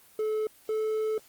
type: tone pair in turn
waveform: triangle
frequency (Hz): 432.3 / 435.1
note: A4 / A4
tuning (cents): -31 / -19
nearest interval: unison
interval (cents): 12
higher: second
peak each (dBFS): -24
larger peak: neither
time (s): 0.19-0.47 / 0.69-1.18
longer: second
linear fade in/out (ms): 2
effects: white hiss -57 dBFS RMS until 1.28 s + Opus 24 kbps